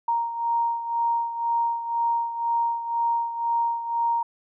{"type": "beating tone pair", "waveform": "sine", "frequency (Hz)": [932.3, 934.3], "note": ["A#5", "A#5"], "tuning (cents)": [0, 4], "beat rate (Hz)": 2, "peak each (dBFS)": [-23, -29], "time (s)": [0.08, 4.23], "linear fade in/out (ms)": 5, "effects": []}